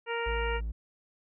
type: harmonic tone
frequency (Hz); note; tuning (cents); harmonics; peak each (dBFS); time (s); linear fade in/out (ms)
466.2; A#4; 0; 1 / 2 / 3 / 4 / 5 / 6; -33 / -36 / -38 / -39 / -40 / -41; 0.06-0.61; 50
type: tone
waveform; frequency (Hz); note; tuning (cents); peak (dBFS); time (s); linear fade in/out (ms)
triangle; 55.2; A1; +6; -29; 0.26-0.72; 10
effects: none